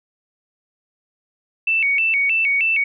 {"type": "tone with vibrato", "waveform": "sine", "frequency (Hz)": 2439, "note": "D#7", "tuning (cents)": -35, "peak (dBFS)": -15, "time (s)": [1.67, 2.84], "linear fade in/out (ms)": 5, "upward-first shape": "square", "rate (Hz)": 3.2, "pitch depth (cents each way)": 150, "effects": []}